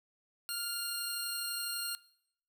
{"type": "tone pair together", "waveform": "20% pulse", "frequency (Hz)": [1402, 4238], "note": ["F6", "C8"], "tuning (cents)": [6, 21], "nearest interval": "octave + perfect fifth", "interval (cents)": 1915, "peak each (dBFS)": [-36, -31], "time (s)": [0.49, 1.95], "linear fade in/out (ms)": 0, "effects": ["noise-tail reverb RT60 0.7 s tail -20 dB re dry"]}